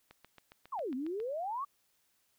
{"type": "click train", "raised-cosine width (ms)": 0.3, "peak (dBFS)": -36, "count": 9, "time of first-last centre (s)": [0.11, 1.201], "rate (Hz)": 7.33}
{"type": "exponential two-way sweep", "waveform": "sine", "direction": "down then up", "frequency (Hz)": [1174.7, 243.8, 1174.7], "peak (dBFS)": -34, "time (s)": [0.72, 1.65], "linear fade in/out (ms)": 10, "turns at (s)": 0.94}
{"effects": ["white hiss -74 dBFS RMS until 2.38 s"]}